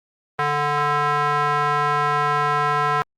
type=tone with band-pass filter; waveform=square; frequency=146.83 Hz; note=D3; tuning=in tune; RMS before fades=-20 dBFS; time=0.39-3.02 s; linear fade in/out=0 ms; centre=1200 Hz; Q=2.6; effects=Opus 24 kbps